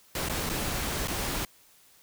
pink noise with dropouts, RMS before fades -31 dBFS, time 0.15-1.45 s, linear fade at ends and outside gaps 2 ms, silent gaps 0.287-0.296 / 0.493-0.497 / 1.074-1.081 s, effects white hiss -59 dBFS RMS until 2.02 s

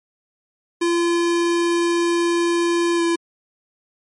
square tone with pitch glide, 342.4 to 337.9 Hz, F4 to E4, -34 to +43 cents, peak -17 dBFS, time 0.81-3.16 s, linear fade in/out 10 ms, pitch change -23 cents, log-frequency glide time 2.96-3.02 s, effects MP3 48 kbps

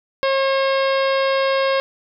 harmonic tone with a mistuned harmonic, 540 Hz, C#5, 45 cents flat, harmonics 1 / 2 / 3 / 4 / 5 / 6 / 7 / 8 / 9, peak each -17 / -23 / -27 / -29 / -31 / -33 / -34 / -35 / -36 dBFS, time 0.23-1.8 s, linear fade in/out 0 ms, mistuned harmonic 9, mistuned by +40 cents, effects none

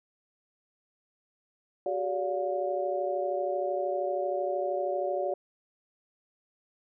sine tone cluster, 373.9 / 406.8 / 575 / 712 Hz, F#4 / G#4 / D5 / F5, +18 / -36 / -37 / +33 cents, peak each -33 / -39 / -30 / -34 dBFS, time 1.86-5.34 s, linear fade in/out 2 ms, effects none

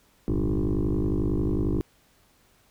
sine tone with frequency modulation, 135.1 Hz, C#3, 44 cents flat, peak -20 dBFS, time 0.28-1.81 s, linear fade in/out 0 ms, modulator 51.1 Hz, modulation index 4.7, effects tanh soft clip ceiling -20 dBFS + pink hiss -62 dBFS RMS until 2.7 s

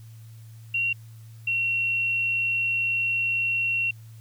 sine tone pair in turn, 2748 / 2731 Hz, F7 / F7, -29 / -39 cents, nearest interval unison, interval 10 cents, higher first, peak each -22 dBFS, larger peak neither, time 0.74-0.93 / 1.47-3.91 s, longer second, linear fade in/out 5 ms, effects added 112 Hz sine -42 dBFS peak until 4.2 s + white hiss -59 dBFS RMS until 4.2 s

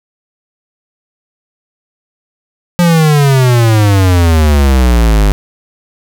square exponential sweep, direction down, 177.4 to 49.09 Hz, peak -6 dBFS, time 2.79-5.32 s, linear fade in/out 0 ms, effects none

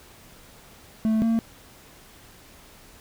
triangle tone pair in turn, 220 / 227.1 Hz, A3 / A#3, 0 / -45 cents, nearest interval minor second, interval 55 cents, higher second, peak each -17 dBFS, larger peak neither, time 1.05-1.22 / 1.22-1.39 s, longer neither, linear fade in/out 0 ms, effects pink hiss -50 dBFS RMS until 3 s

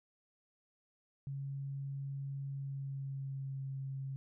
sine tone with pitch glide, 138.1 to 135.26 Hz, C#3 to C#3, -6 to -42 cents, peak -38 dBFS, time 1.27-4.16 s, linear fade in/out 0 ms, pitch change -36 cents, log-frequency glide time 2.48-3.64 s, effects none

